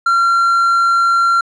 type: tone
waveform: triangle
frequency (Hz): 1372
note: F6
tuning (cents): -31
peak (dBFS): -8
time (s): 0.06-1.41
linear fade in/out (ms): 5
effects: resampled to 22050 Hz